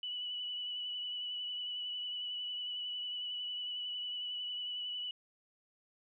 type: tone with vibrato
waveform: sine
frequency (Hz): 2959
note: F#7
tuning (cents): -1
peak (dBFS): -37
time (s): 0.03-5.11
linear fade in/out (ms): 2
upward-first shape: triangle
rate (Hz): 11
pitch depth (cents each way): 24
effects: none